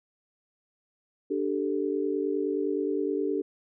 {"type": "chord", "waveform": "sine", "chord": "D suspended fourth", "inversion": "none", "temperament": "equal with one note detuned", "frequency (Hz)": [293.7, 390.4, 440], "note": ["D4", "G4", "A4"], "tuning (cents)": [0, -7, 0], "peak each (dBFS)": [-30, -29, -31], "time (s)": [1.3, 3.42], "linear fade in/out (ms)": 10, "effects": []}